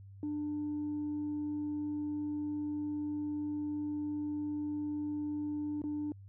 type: tone with dropouts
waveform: sine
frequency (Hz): 297.1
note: D4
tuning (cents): +20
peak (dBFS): -32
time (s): 0.23-6.12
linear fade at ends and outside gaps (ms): 1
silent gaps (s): 5.818-5.839
effects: tanh soft clip ceiling -31 dBFS + added 98 Hz sine -49 dBFS peak until 6.28 s